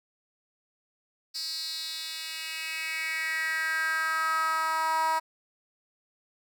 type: tone with high-pass filter sweep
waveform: 10% pulse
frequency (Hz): 320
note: D#4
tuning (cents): +49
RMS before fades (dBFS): -30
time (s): 1.34-5.2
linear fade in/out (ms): 20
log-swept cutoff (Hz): 4700 to 890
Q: 4.6
effects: none